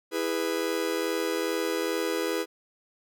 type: chord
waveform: 45% pulse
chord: E major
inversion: none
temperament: just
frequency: 329.6 / 412 / 494.4 Hz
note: E4 / G#4 / B4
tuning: 0 / -14 / +2 cents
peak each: -31 dBFS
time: 0.11-2.46 s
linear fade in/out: 50 ms
effects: none